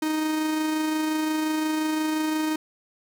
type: tone with amplitude modulation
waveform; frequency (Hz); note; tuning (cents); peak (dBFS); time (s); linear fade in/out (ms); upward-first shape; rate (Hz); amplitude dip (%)
45% pulse; 311.1; D#4; 0; -22; 0.02-2.56; 5; sine; 25.7; 25
effects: none